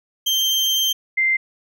35% pulse / sine tone pair in turn, 3146 / 2087 Hz, G7 / C7, +6 / -5 cents, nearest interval perfect fifth, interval 711 cents, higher first, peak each -15 dBFS, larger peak neither, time 0.26-0.93 / 1.17-1.37 s, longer first, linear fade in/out 10 ms, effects none

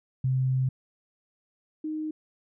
sine tone pair in turn, 130.3 / 309.9 Hz, C3 / D#4, -7 / -7 cents, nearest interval octave + minor third, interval 1500 cents, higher second, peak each -22 / -29 dBFS, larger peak first, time 0.24-0.69 / 1.84-2.11 s, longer first, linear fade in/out 5 ms, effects none

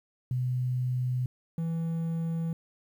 sine / triangle tone pair in turn, 126 / 164.75 Hz, B2 / E3, +35 / -1 cents, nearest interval perfect fourth, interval 464 cents, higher second, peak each -26 dBFS, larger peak neither, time 0.31-1.26 / 1.58-2.53 s, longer neither, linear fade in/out 2 ms, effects 10-bit

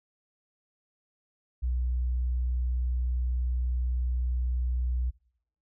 sine tone, 61.74 Hz, B1, in tune, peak -24 dBFS, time 1.62-5.11 s, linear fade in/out 20 ms, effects noise-tail reverb RT60 0.7 s tail -25 dB re dry + tanh soft clip ceiling -22 dBFS

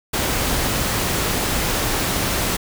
pink noise, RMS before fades -21 dBFS, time 0.13-2.57 s, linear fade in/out 10 ms, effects none

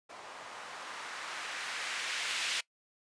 violet noise with low-pass filter sweep, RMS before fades -39 dBFS, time 0.09-2.61 s, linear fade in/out 10 ms, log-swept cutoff 750 to 2700 Hz, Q 1.1, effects noise-tail reverb RT60 0.1 s tail -22 dB re dry + resampled to 22050 Hz

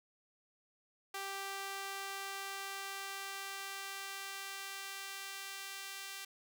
sawtooth tone with high-pass filter sweep, 392 Hz, G4, in tune, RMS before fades -44 dBFS, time 1.14-6.25 s, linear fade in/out 5 ms, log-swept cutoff 840 to 2100 Hz, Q 0.73, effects none

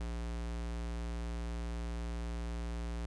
square tone, 58 Hz, A#1, 8 cents flat, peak -37 dBFS, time 0-3.06 s, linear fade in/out 5 ms, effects resampled to 22050 Hz

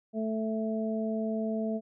harmonic tone, 220 Hz, A3, in tune, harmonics 1 / 2 / 3, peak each -30 / -36 / -35 dBFS, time 0.13-1.81 s, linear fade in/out 50 ms, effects none

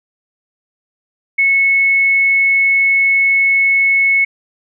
sine tone, 2198 Hz, C#7, 15 cents flat, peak -9 dBFS, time 1.38-4.25 s, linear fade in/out 10 ms, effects none

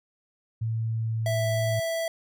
sine tone with pitch glide, 112.7 to 112.05 Hz, A2 to A2, +42 to +32 cents, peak -25 dBFS, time 0.61-1.8 s, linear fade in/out 10 ms, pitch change -10 cents, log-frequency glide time 0.74-1.38 s
square tone, 659.3 Hz, E5, in tune, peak -27 dBFS, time 1.26-2.08 s, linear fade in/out 2 ms
effects none

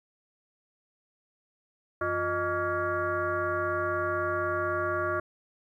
sine tone with frequency modulation, 879 Hz, A5, 2 cents flat, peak -26 dBFS, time 2.01-5.2 s, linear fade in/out 5 ms, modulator 262 Hz, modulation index 2.5, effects 11-bit

